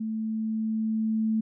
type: tone with level ramp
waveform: sine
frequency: 220 Hz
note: A3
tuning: in tune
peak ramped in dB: -28 to -22 dBFS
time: 0-1.41 s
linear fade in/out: 10 ms
effects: none